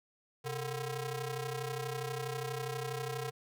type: ring-modulated tone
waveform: sawtooth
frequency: 293.7 Hz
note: D4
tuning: in tune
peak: -29 dBFS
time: 0.44-3.31 s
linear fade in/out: 20 ms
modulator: 163 Hz
effects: none